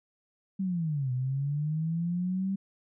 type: linear two-way sweep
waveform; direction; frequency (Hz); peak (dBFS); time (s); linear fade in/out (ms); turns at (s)
sine; down then up; 196.3 to 124.6 to 196.3; -27; 0.59-2.56; 10; 1.12
effects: none